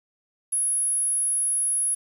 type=tone; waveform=sine; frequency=10720 Hz; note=E9; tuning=28 cents sharp; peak=-21 dBFS; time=0.52-1.95 s; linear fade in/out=10 ms; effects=8-bit